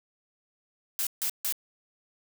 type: noise bursts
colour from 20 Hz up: blue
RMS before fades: -29 dBFS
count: 3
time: 0.99-1.524 s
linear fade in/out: 0 ms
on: 78 ms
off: 150 ms
effects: none